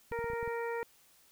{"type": "clicks", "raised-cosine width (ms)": 5, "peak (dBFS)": -34, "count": 7, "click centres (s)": [0.116, 0.19, 0.243, 0.301, 0.334, 0.429, 0.477]}
{"type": "harmonic tone", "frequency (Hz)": 466.2, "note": "A#4", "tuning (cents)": 0, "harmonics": [1, 2, 3, 4, 5], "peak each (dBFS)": [-35, -40, -46, -44, -49], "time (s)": [0.12, 0.83], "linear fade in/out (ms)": 0}
{"effects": ["white hiss -64 dBFS RMS until 1.31 s"]}